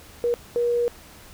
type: tone bursts at uneven times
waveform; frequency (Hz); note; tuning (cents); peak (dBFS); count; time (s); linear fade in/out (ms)
sine; 477.7; A#4; +42; -19; 2; 0.24-0.34 / 0.56-0.88; 0
effects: added 75 Hz sine -54 dBFS peak until 1.33 s + pink hiss -47 dBFS RMS until 1.33 s